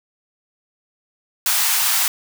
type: high-pass noise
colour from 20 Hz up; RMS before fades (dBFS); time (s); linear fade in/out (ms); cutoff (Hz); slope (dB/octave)
white; -18; 1.46-2.08; 2; 740; 48
effects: none